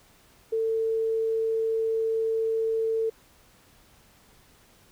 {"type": "tone", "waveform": "sine", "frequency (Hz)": 447.6, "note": "A4", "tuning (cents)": 30, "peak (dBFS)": -23, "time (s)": [0.52, 3.1], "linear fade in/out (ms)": 10, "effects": ["pink hiss -58 dBFS RMS until 4.91 s"]}